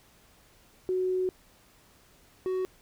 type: tone pair in turn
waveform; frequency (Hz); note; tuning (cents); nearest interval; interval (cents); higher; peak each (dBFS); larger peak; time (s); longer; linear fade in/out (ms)
sine / triangle; 370 / 372.4; F#4 / F#4; 0 / +11; unison; 11; second; -25; neither; 0.89-1.29 / 2.46-2.65; first; 0
effects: pink hiss -60 dBFS RMS until 2.81 s